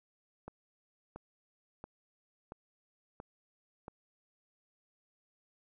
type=click train; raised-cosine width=1 ms; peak=-30 dBFS; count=6; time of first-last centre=0.48-3.881 s; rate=1.47 Hz; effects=none